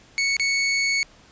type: tone with dropouts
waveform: sawtooth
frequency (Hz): 2217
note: C#7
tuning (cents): 0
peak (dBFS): -16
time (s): 0.18-1.03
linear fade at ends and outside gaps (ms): 0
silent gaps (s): 0.367-0.397
effects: pink hiss -52 dBFS RMS until 1.31 s + resampled to 16000 Hz